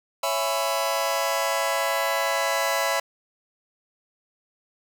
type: chord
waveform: sawtooth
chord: C# minor seventh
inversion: none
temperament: just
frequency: 554.4 / 665.2 / 831.5 / 997.9 Hz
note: C#5 / E5 / G#5 / B5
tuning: 0 / +16 / +2 / +18 cents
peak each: -24 / -23 / -28 / -24 dBFS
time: 0.23-3 s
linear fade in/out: 5 ms
effects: none